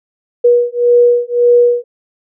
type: beating tone pair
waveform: sine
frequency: 481.5 / 483.3 Hz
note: B4 / B4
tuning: -44 / -38 cents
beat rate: 1.8 Hz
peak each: -10 dBFS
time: 0.44-1.84 s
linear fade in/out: 10 ms
effects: none